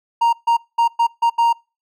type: tone bursts at uneven times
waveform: triangle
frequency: 932.3 Hz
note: A#5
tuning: in tune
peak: -10 dBFS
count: 6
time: 0.21-0.33 / 0.47-0.57 / 0.78-0.88 / 0.99-1.07 / 1.22-1.3 / 1.38-1.53 s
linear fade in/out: 10 ms
effects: noise-tail reverb RT60 0.3 s tail -26 dB re dry